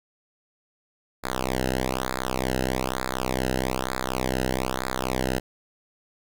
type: tone with flanger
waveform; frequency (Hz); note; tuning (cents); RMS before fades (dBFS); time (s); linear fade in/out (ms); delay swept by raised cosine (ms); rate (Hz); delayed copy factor
sawtooth; 64.2; C2; -32; -27; 1.23-5.4; 20; 0.34 to 0.88; 1.1; -1
effects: none